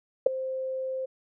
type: tone with ADSR envelope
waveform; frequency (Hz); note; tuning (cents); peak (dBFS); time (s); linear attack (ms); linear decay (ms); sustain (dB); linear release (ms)
sine; 523.3; C5; 0; -11; 0.26-1.06; 6; 7; -18; 13
effects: none